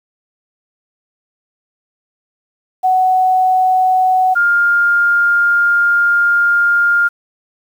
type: tone pair in turn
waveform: sine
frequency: 745 / 1406.4 Hz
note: F#5 / F6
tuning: +12 / +12 cents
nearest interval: major seventh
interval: 1100 cents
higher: second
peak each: -9 dBFS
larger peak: neither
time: 2.83-4.35 / 4.35-7.09 s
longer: second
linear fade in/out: 20 ms
effects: 7-bit